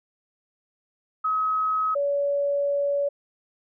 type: tone pair in turn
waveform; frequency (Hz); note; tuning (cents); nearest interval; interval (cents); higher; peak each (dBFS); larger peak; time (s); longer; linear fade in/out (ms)
sine; 1275 / 567.9; D#6 / C#5; +42 / +42; octave + major second; 1400; first; -21; neither; 1.24-1.95 / 1.95-3.09; second; 10
effects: none